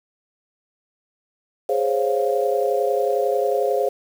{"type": "chord", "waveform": "sine", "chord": "Db major seventh", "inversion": "second", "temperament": "equal", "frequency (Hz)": [415.3, 523.3, 554.4, 698.5], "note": ["Ab4", "C5", "Db5", "F5"], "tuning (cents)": [0, 0, 0, 0], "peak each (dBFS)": [-22, -22, -25, -25], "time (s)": [1.69, 3.89], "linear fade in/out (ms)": 5, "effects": ["7-bit"]}